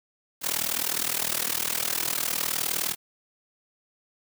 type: noise with amplitude modulation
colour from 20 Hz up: white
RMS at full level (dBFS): -24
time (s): 0.41-2.96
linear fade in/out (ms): 50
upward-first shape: sine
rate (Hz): 39.6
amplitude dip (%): 90
effects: high-pass 100 Hz 12 dB/octave